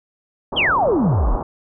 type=low-pass noise; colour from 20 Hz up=white; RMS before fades=-26 dBFS; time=0.52-1.43 s; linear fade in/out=5 ms; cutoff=1100 Hz; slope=48 dB/octave
type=exponential sweep; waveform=sine; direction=down; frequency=3384 to 30.87 Hz; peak=-14 dBFS; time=0.56-1.37 s; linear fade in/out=20 ms
effects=none